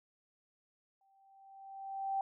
sine tone with exponential growth, 780 Hz, G5, 9 cents flat, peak -30 dBFS, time 1.01-2.21 s, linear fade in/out 2 ms, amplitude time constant 260 ms, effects none

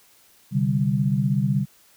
sine chord, C suspended second, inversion none, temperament equal, 130.81 / 146.83 / 196 Hz, C3 / D3 / G3, 0 / 0 / 0 cents, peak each -23 dBFS, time 0.51-1.66 s, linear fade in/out 50 ms, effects white hiss -56 dBFS RMS until 1.96 s

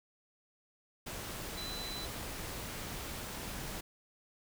sine tone in noise, 3999 Hz, B7, 21 cents sharp, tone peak -42 dBFS, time 1.57-2.06 s, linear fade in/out 10 ms, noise pink, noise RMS -42 dBFS, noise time 1.06-3.81 s, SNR -3 dB, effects none

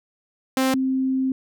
sawtooth / sine tone pair in turn, 262.8 / 262.8 Hz, C4 / C4, +8 / +8 cents, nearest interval unison, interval 0 cents, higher neither, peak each -14 / -19 dBFS, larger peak first, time 0.57-0.74 / 0.74-1.32 s, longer second, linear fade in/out 2 ms, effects none

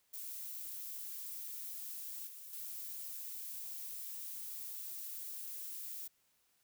violet noise with level steps, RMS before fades -45 / -51 / -45 dBFS, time 0.13-6.08 s, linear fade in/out 10 ms, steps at 2.27 / 2.53 s, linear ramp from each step 2 ms, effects white hiss -75 dBFS RMS until 6.63 s

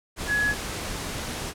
sine tone in noise, 1686 Hz, G#6, 26 cents sharp, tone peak -21 dBFS, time 0.27-0.55 s, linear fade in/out 50 ms, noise pink, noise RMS -32 dBFS, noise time 0.16-1.54 s, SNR +8 dB, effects low-pass 11000 Hz 12 dB/octave

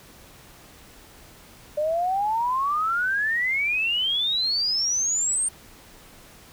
sine exponential sweep, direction up, 587.3 to 8870 Hz, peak -21 dBFS, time 1.77-5.49 s, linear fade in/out 10 ms, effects pink hiss -49 dBFS RMS until 6.52 s

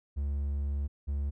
triangle tone pair in turn, 70.9 / 70.9 Hz, C#2 / C#2, +40 / +40 cents, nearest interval unison, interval 0 cents, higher neither, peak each -27 dBFS, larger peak neither, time 0.16-0.88 / 1.07-1.31 s, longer first, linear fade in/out 20 ms, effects none

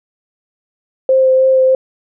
sine tone with vibrato, 523.3 Hz, C5, in tune, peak -7 dBFS, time 1.09-1.75 s, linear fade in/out 2 ms, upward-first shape sine, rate 3.2 Hz, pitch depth 11 cents each way, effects none

